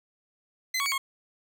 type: tone with pitch steps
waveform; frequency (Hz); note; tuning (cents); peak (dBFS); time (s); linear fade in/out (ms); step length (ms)
20% pulse; 2044 / 1118 / 2249 / 1085; C7 / C#6 / C#7 / C#6; -41 / +14 / +24 / -37; -21; 0.74-0.98; 5; 60
effects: none